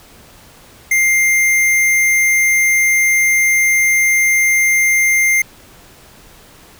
square tone, 2100 Hz, C7, 6 cents sharp, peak -11 dBFS, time 0.91-5.42 s, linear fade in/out 5 ms, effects pink hiss -43 dBFS RMS until 6.79 s

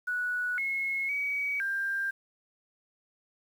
sine tone with pitch steps, 1472 / 2173 / 2266 / 1590 Hz, F#6 / C#7 / C#7 / G6, -9 / -35 / +37 / +24 cents, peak -28 dBFS, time 0.07-2.11 s, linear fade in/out 10 ms, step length 510 ms, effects 9-bit

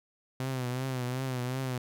sawtooth tone with vibrato, 128 Hz, C3, 38 cents flat, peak -27 dBFS, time 0.4-1.78 s, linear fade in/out 2 ms, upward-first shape triangle, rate 2.7 Hz, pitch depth 78 cents each way, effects none

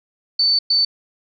sine tone bursts at uneven times, 4524 Hz, C#8, 34 cents sharp, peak -13 dBFS, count 2, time 0.39-0.59 / 0.7-0.85 s, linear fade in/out 5 ms, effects none

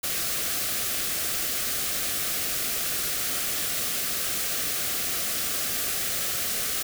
white band-stop noise, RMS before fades -28 dBFS, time 0.03-6.83 s, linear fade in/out 10 ms, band 780 to 1100 Hz, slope 96 dB/octave, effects none

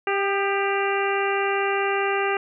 harmonic tone with a mistuned harmonic, 395.3 Hz, G4, 15 cents sharp, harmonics 1 / 2 / 3 / 4 / 5 / 6 / 7, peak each -24 / -27 / -29 / -30 / -31 / -32 / -32 dBFS, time 0.07-2.37 s, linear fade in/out 2 ms, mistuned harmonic 3, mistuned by +36 cents, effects none

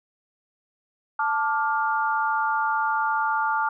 sine chord, D minor, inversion second, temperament just, 881 / 1174.7 / 1409.6 Hz, A5 / D6 / F6, +2 / 0 / +16 cents, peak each -24 / -27 / -26 dBFS, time 1.19-3.69 s, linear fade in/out 5 ms, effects none

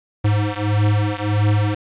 square beating tone pair, 103.6 / 105.2 Hz, G#2 / G#2, -4 / +23 cents, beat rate 1.6 Hz, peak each -19 / -20 dBFS, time 0.24-1.75 s, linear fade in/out 10 ms, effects resampled to 8000 Hz + 8-bit

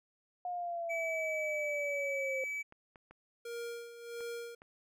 sine exponential sweep, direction down, 720 to 525 Hz, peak -35 dBFS, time 0.45-2.44 s, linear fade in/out 2 ms
triangle tone, 2292 Hz, D7, 43 cents flat, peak -34 dBFS, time 0.89-2.63 s, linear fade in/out 20 ms
clicks, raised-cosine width 0.5 ms, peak -39 dBFS, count 5, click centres 2.724 / 2.958 / 3.11 / 4.207 / 4.619 s
square tone with tremolo, 469.9 Hz, A#4, 14 cents sharp, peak -39 dBFS, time 3.45-4.55 s, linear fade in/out 5 ms, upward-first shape sine, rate 1.5 Hz, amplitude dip 70%
effects none

